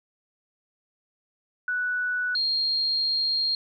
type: tone pair in turn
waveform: sine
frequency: 1480 / 4225 Hz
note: F#6 / C8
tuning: 0 / +16 cents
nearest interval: octave + tritone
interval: 1816 cents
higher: second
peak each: -24 / -22 dBFS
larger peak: second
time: 1.68-2.35 / 2.35-3.55 s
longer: second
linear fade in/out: 2 ms
effects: none